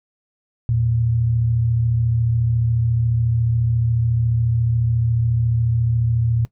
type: tone pair together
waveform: sine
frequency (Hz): 82.41 / 116.55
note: E2 / A#2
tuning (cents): 0 / 0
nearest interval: tritone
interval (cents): 600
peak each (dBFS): -26 / -16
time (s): 0.69-6.45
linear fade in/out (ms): 0
effects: noise-tail reverb RT60 0.1 s tail -19 dB re dry